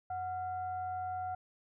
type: tone with frequency modulation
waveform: sine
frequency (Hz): 737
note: F#5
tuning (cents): -7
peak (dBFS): -35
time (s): 0.1-1.35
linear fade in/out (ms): 5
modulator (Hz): 646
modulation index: 0.41
effects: none